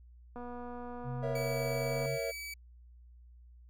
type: click train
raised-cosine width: 1 ms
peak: -32 dBFS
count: 414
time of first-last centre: 0.36-2.06 s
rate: 243 Hz
type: tone with pitch glide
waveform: sine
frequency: 130.81 to 136.21 Hz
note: C3 to C#3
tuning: 0 to -30 cents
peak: -36 dBFS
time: 1.03-2.19 s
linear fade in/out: 50 ms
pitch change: +70 cents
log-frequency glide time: 1.82-2.03 s
type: chord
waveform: triangle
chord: A# diminished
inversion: none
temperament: equal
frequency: 466.2 / 554.4 / 659.3 Hz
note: A#4 / C#5 / E5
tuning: 0 / 0 / 0 cents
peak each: -36 dBFS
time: 1.22-2.32 s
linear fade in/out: 20 ms
type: tone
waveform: sawtooth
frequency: 2291 Hz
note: D7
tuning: 44 cents flat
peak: -37 dBFS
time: 1.35-2.54 s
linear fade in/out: 5 ms
effects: added 60 Hz sine -53 dBFS peak until 3.69 s